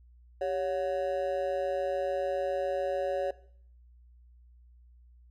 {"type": "tone with amplitude modulation", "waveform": "triangle", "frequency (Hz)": 560, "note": "C#5", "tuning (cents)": 18, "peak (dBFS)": -22, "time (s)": [0.41, 3.31], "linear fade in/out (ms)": 5, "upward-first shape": "sine", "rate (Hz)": 167, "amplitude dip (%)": 95, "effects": ["noise-tail reverb RT60 0.6 s tail -18 dB re dry", "added 60 Hz sine -54 dBFS peak until 5.3 s"]}